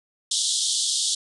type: band-pass noise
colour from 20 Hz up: pink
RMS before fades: -24 dBFS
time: 0.31-1.15 s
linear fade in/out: 5 ms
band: 3200 to 9700 Hz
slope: 96 dB/octave
effects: none